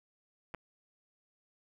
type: clicks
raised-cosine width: 0.5 ms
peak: -30 / -25 dBFS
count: 2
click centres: 0.541 / 0.547 s
effects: 10-bit